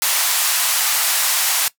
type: band-pass noise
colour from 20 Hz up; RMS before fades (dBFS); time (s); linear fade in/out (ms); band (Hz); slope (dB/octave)
white; -18; 0.02-1.68; 0; 720 to 15000; 24
effects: noise-tail reverb RT60 0.1 s tail -19 dB re dry